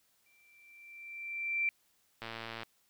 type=tone with exponential growth; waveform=sine; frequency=2349 Hz; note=D7; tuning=in tune; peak=-27 dBFS; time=0.26-1.69 s; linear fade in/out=1 ms; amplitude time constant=310 ms
type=click train; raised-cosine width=0.3 ms; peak=-25 dBFS; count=48; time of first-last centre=2.22-2.632 s; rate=114 Hz
effects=white hiss -72 dBFS RMS until 2.89 s